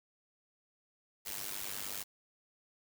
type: noise with amplitude modulation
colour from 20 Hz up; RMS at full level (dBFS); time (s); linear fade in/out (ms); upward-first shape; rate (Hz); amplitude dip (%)
white; -37; 1.25-2.04; 20; sine; 99.5; 90
effects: none